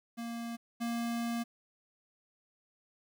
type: tone pair in turn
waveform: square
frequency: 233.1 / 234.1 Hz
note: A#3 / A#3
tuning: 0 / +8 cents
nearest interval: unison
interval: 8 cents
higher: second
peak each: -38 / -33 dBFS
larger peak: second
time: 0.17-0.57 / 0.8-1.44 s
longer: second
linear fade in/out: 20 ms
effects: 11-bit